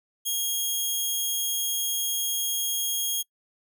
10% pulse tone, 3265 Hz, G#7, 30 cents flat, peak -17 dBFS, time 0.25-3.23 s, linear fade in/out 20 ms, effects noise-tail reverb RT60 0.1 s tail -26 dB re dry

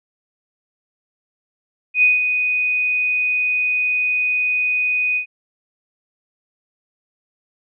sine tone with ADSR envelope, 2489 Hz, D#7, in tune, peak -9 dBFS, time 1.94-5.26 s, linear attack 86 ms, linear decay 170 ms, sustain -7 dB, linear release 95 ms, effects none

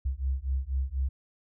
sine beating tone pair, 64.5 / 68.6 Hz, C2 / C#2, -24 / -17 cents, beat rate 4.1 Hz, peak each -30 dBFS, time 0.05-1.09 s, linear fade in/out 10 ms, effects none

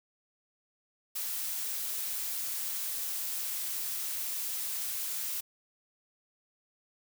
blue noise, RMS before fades -35 dBFS, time 1.15-5.41 s, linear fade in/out 10 ms, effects none

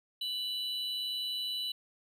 triangle tone pair together, 2967 / 3966 Hz, F#7 / B7, +4 / +7 cents, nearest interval perfect fourth, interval 503 cents, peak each -35 / -34 dBFS, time 0.21-1.72 s, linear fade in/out 5 ms, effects none

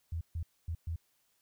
sine tone bursts at uneven times, 82.8 Hz, E2, 8 cents sharp, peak -33 dBFS, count 4, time 0.12-0.21 / 0.35-0.43 / 0.68-0.75 / 0.87-0.96 s, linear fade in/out 5 ms, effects white hiss -74 dBFS RMS until 1.41 s

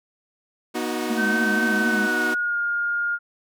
sawtooth chord, B major, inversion none, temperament equal with one note detuned, 241.6 / 311.1 / 370 Hz, B3 / D#4 / F#4, -38 / 0 / 0 cents, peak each -25 dBFS, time 0.74-2.35 s, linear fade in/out 20 ms
triangle tone with vibrato, 220 Hz, A3, in tune, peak -22 dBFS, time 1.09-2.08 s, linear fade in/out 20 ms, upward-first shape sine, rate 4.1 Hz, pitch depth 88 cents each way
sine tone with pitch glide, 1535 to 1415.8 Hz, G6 to F6, -37 to +23 cents, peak -21 dBFS, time 1.16-3.19 s, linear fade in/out 50 ms, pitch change -140 cents, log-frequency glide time 1.71-2.57 s
effects none

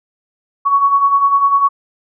sine beating tone pair, 1108.7 / 1118.7 Hz, C#6 / C#6, 0 / +15 cents, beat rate 10 Hz, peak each -17 / -10 dBFS, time 0.65-1.69 s, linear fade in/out 20 ms, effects none

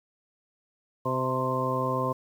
harmonic tone with a mistuned harmonic, 129.2 Hz, C3, 21 cents flat, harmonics 1 / 2 / 3 / 4 / 5 / 7 / 8, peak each -32 / -34 / -35 / -31 / -36 / -37 / -29 dBFS, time 1.05-2.13 s, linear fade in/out 10 ms, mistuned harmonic 8, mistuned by +22 cents, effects 9-bit

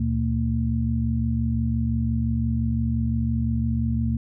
sine tone cluster, 74.1 / 119.9 / 227.9 Hz, D2 / A#2 / A#3, +16 / +49 / -39 cents, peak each -25 dBFS, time 0-4.17 s, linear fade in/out 5 ms, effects none

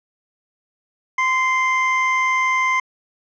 triangle tone pair together, 1034.5 / 2090 Hz, C6 / C7, -20 / -2 cents, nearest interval octave, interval 1218 cents, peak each -17 dBFS, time 1.18-2.8 s, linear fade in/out 5 ms, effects resampled to 16000 Hz

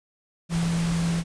sine tone in noise, 168.3 Hz, E3, 36 cents sharp, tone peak -22 dBFS, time 0.49-1.24 s, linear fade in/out 50 ms, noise pink, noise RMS -33 dBFS, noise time 0.49-1.24 s, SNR +8 dB, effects resampled to 22050 Hz

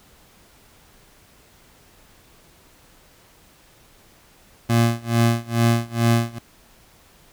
25% pulse tone with tremolo, 116.54 Hz, A#2, in tune, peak -10 dBFS, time 4.69-6.39 s, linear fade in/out 10 ms, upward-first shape sine, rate 2.3 Hz, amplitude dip 95%, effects pink hiss -53 dBFS RMS until 7.32 s

